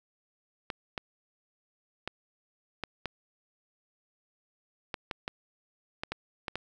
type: clicks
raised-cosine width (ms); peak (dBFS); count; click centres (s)
0.3; -17; 12; 0.702 / 0.978 / 2.076 / 2.837 / 3.057 / 4.942 / 5.112 / 5.279 / 6.035 / 6.12 / 6.482 / 6.556
effects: 9-bit